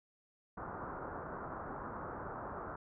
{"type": "low-pass noise", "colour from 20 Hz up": "white", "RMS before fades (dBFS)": -44, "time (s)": [0.57, 2.76], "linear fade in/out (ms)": 5, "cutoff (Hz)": 1400, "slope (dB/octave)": 48, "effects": []}